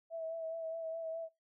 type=tone with vibrato; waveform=sine; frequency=653 Hz; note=E5; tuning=17 cents flat; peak=-37 dBFS; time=0.1-1.29 s; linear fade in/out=50 ms; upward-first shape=sine; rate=4.8 Hz; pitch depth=25 cents each way; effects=noise-tail reverb RT60 0.2 s tail -21 dB re dry